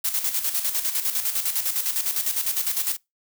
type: noise with tremolo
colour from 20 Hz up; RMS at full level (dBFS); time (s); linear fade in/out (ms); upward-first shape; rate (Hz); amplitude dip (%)
blue; -23; 0.04-2.97; 10; square; 9.9; 60
effects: noise-tail reverb RT60 0.2 s tail -23 dB re dry